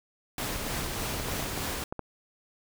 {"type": "noise with tremolo", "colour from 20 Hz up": "pink", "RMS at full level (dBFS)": -32, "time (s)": [0.38, 1.84], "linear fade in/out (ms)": 2, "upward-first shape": "sine", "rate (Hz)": 3.3, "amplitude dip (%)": 25}
{"type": "clicks", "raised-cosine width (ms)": 1, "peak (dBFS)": -20, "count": 9, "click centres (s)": [0.666, 1.199, 1.285, 1.338, 1.394, 1.426, 1.576, 1.925, 1.993]}
{"effects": []}